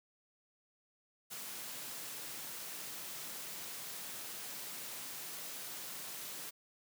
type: high-pass noise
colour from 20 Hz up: white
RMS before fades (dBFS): -45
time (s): 1.3-6.51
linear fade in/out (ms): 20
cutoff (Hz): 110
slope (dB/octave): 96
effects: none